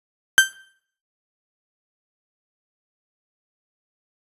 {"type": "tone with exponential decay", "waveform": "35% pulse", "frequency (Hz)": 1562, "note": "G6", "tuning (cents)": -7, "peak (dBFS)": -4, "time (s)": [0.38, 0.53], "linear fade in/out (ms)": 0, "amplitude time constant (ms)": 32, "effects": ["noise-tail reverb RT60 0.6 s tail -20 dB re dry", "resampled to 32000 Hz"]}